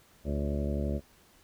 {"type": "harmonic tone with a mistuned harmonic", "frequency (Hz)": 71.7, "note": "D2", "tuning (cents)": -41, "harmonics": [1, 2, 3, 4, 5, 6, 7, 8, 9], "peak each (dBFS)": [-31, -37, -35, -41, -40, -44, -44, -40, -46], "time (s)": [0.24, 1.01], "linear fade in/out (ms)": 50, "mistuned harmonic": 7, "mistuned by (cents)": 41, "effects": ["pink hiss -61 dBFS RMS until 1.43 s"]}